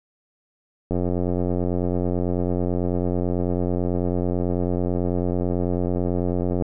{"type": "click train", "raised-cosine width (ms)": 2, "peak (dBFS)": -11, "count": 510, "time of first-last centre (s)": [0.91, 6.623], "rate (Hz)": 89.1, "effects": []}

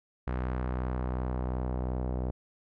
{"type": "tone with low-pass filter sweep", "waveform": "sawtooth", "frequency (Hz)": 62.8, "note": "B1", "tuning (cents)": 30, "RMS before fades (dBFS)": -32, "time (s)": [0.27, 2.31], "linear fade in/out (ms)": 5, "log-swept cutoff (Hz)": [1600, 650], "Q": 1.2, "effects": []}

